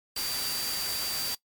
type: tone in noise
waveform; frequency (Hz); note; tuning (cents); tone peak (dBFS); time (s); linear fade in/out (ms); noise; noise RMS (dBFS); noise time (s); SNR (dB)
sine; 4675; D8; -9; -33; 0.16-1.35; 5; white; -33; 0.16-1.35; -3
effects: noise-tail reverb RT60 0.1 s tail -20 dB re dry + MP3 96 kbps